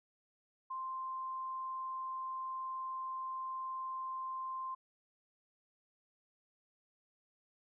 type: tone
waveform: sine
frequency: 1046.5 Hz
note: C6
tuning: in tune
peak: -38 dBFS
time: 0.7-4.75 s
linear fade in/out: 10 ms
effects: none